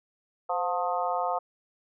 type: harmonic tone with a mistuned harmonic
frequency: 178.4 Hz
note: F3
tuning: 37 cents sharp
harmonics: 3 / 4 / 5 / 6 / 7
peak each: -33 / -29 / -32 / -35 / -34 dBFS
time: 0.49-1.39 s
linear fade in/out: 10 ms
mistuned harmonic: 3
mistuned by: -60 cents
effects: none